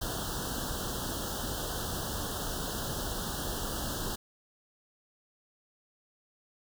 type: band-stop noise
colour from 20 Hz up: pink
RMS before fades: -35 dBFS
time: 0.01-4.16 s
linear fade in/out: 10 ms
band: 1700 to 2900 Hz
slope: 96 dB/octave
effects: none